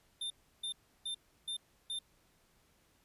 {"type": "tone bursts", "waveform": "square", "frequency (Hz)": 3595, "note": "A7", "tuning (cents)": 36, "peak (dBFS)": -37, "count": 5, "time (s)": [0.21, 1.99], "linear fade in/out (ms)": 5, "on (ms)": 92, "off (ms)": 330, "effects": ["pink hiss -70 dBFS RMS until 3.04 s", "resampled to 32000 Hz"]}